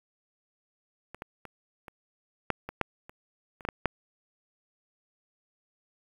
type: clicks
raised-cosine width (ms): 0.5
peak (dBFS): -26 / -22 / -27 / -28 / -10 / -21 / -10 / -30 / -30 / -17 / -15 / -9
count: 12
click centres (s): 1.146 / 1.221 / 1.453 / 1.882 / 2.503 / 2.69 / 2.813 / 3.095 / 3.608 / 3.651 / 3.688 / 3.857
effects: 8-bit